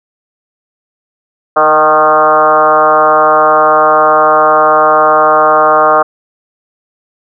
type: tone with frequency modulation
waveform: sine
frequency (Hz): 924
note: A#5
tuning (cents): -16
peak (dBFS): -4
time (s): 1.56-6.03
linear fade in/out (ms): 10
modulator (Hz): 153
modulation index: 2.8
effects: none